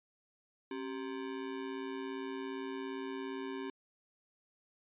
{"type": "ring-modulated tone", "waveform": "square", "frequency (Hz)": 329.6, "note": "E4", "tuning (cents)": 0, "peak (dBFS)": -36, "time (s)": [0.71, 3.7], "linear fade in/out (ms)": 0, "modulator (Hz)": 58.7, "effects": ["resampled to 8000 Hz"]}